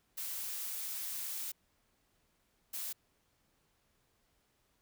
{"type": "noise bursts at uneven times", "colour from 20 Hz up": "blue", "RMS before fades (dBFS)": -40, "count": 2, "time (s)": [[0.17, 1.52], [2.73, 2.93]], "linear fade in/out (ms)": 10, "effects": ["pink hiss -75 dBFS RMS until 4.81 s"]}